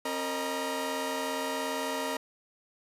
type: tone cluster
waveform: sawtooth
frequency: 268.2 / 458.2 / 617 / 954 Hz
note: C4 / A#4 / D#5 / A#5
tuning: +43 / -30 / -15 / +40 cents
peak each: -33 / -33 / -32 / -32 dBFS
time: 0.05-2.17 s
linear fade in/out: 5 ms
effects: resampled to 32000 Hz